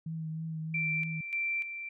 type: tone with vibrato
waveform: sine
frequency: 160 Hz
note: D#3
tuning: 49 cents sharp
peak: -34 dBFS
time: 0.06-1.21 s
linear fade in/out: 5 ms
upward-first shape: triangle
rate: 3.2 Hz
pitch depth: 28 cents each way
type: tone with tremolo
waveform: sine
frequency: 2349 Hz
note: D7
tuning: in tune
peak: -29 dBFS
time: 0.74-1.89 s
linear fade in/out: 5 ms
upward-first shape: square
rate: 1.7 Hz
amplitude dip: 60%
effects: none